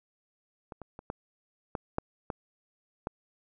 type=clicks; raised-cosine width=1 ms; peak=-27 / -28 / -29 / -20 / -18 / -14 / -19 / -18 dBFS; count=8; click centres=0.722 / 0.817 / 0.991 / 1.101 / 1.752 / 1.984 / 2.302 / 3.071 s; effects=none